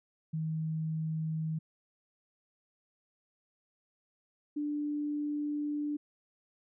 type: tone pair in turn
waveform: sine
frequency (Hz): 158.6 / 294.8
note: D#3 / D4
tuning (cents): +33 / +7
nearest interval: major seventh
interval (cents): 1074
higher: second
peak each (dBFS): -31 / -31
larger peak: neither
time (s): 0.33-1.59 / 4.56-5.97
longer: second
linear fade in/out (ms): 10
effects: none